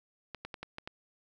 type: clicks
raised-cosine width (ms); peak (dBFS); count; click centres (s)
0.3; -24; 6; 0.347 / 0.45 / 0.542 / 0.63 / 0.784 / 0.875
effects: 11-bit